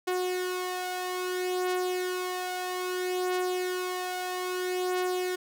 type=beating tone pair; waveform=sawtooth; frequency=364.7 / 365.31 Hz; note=F#4 / F#4; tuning=-25 / -22 cents; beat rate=0.61 Hz; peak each=-26 / -31 dBFS; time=0.07-5.36 s; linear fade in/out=10 ms; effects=none